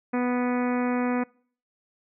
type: harmonic tone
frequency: 246.9 Hz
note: B3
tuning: in tune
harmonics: 1 / 2 / 3 / 4 / 5 / 6 / 7 / 8 / 9 / 10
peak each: -24 / -30 / -34 / -36 / -38 / -40 / -41 / -42 / -43 / -44 dBFS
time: 0.13-1.24 s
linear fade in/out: 10 ms
effects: noise-tail reverb RT60 0.5 s tail -25 dB re dry